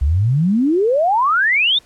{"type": "exponential sweep", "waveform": "sine", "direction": "up", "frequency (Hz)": [64.1, 3729], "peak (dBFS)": -12, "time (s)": [0.01, 1.79], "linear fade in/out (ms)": 10, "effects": ["pink hiss -51 dBFS RMS until 1.85 s", "low-pass 10000 Hz 12 dB/octave"]}